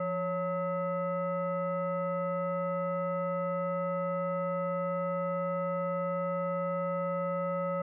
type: tone with frequency modulation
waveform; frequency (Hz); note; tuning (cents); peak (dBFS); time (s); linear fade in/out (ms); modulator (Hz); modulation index
sine; 554.4; C#5; 0; -29; 0-7.82; 5; 727; 0.98
effects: none